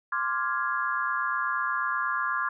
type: chord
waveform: sine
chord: D half-diminished seventh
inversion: third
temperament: equal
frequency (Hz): 1046.5 / 1174.7 / 1396.9 / 1661.2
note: C6 / D6 / F6 / Ab6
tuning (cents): 0 / 0 / 0 / 0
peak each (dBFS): -31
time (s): 0.12-2.49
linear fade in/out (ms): 5
effects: none